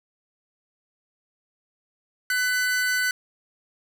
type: tone pair together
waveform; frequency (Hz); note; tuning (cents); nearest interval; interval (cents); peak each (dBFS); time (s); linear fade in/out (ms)
45% pulse; 1500 / 2002; F#6 / B6; +23 / +23; perfect fourth; 500; -22 / -29; 2.3-3.11; 2
effects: none